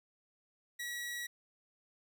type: tone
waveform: sawtooth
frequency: 1925 Hz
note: B6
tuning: 45 cents flat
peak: -35 dBFS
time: 0.79-1.27 s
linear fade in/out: 10 ms
effects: none